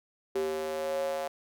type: tone with high-pass filter sweep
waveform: square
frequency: 78 Hz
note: D#2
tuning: 5 cents sharp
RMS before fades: -32 dBFS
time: 0.35-1.28 s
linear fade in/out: 5 ms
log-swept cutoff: 400 to 620 Hz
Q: 6.9
effects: none